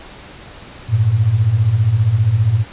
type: beating tone pair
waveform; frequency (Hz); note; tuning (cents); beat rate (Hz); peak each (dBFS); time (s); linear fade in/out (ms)
sine; 98 / 113; G2 / A2; 0 / +47; 15; -17 / -12; 0.88-2.65; 50
effects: pink hiss -37 dBFS RMS until 2.72 s + resampled to 8000 Hz